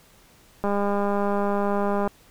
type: click train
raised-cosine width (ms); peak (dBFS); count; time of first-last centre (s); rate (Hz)
1; -12; 291; 0.64-2.076; 202
effects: pink hiss -55 dBFS RMS until 2.3 s